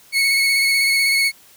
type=tone with vibrato; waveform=30% pulse; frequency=2200 Hz; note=C#7; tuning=14 cents flat; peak=-12 dBFS; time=0.12-1.32 s; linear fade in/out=50 ms; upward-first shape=square; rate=16 Hz; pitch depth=17 cents each way; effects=white hiss -49 dBFS RMS until 1.56 s